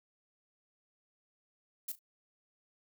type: noise with echo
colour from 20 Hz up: violet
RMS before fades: -38 dBFS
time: 1.88-1.92 s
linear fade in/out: 5 ms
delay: 36 ms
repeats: 2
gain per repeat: -15 dB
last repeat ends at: 1.992 s
effects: none